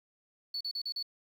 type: tone bursts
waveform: sine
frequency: 4442 Hz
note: C#8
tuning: 3 cents sharp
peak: -32 dBFS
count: 5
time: 0.54-1.028 s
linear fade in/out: 5 ms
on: 68 ms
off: 37 ms
effects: tanh soft clip ceiling -28 dBFS + 10-bit